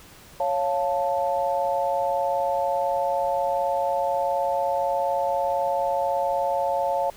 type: chord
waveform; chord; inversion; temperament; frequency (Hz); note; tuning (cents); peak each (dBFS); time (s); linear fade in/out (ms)
sine; Db augmented; none; equal; 554.4 / 698.5 / 880; Db5 / F5 / A5; 0 / 0 / 0; -25 / -26 / -26; 0.4-7.1; 2
effects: pink hiss -48 dBFS RMS until 7.16 s